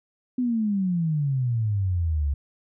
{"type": "exponential sweep", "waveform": "sine", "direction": "down", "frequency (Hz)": [255.9, 68.6], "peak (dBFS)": -21, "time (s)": [0.38, 2.34], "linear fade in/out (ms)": 5, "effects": []}